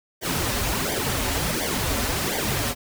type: noise with flanger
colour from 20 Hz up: pink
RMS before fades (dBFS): -25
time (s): 0.21-2.75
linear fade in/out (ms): 50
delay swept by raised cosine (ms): 0.74 to 6.34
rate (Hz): 1.4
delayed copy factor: -0.8
effects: none